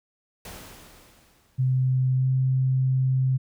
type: noise with exponential decay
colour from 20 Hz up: pink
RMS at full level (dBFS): -39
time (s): 0.45-2.16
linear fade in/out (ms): 2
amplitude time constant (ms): 370
type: tone with pitch glide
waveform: sine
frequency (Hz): 129.4 to 130.75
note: C3 to C3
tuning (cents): -19 to -1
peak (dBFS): -19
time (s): 1.58-3.38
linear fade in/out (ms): 20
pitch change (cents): +18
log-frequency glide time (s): 2.15-2.27
effects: none